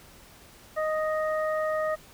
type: harmonic tone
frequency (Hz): 622.3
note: D#5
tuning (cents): 0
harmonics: 1 / 2 / 3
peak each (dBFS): -26 / -32 / -36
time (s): 0.76-1.96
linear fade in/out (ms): 20
effects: pink hiss -52 dBFS RMS until 2.13 s